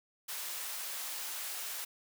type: high-pass noise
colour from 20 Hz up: white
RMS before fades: -40 dBFS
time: 0.28-1.85 s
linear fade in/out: 10 ms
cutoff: 640 Hz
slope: 12 dB/octave
effects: none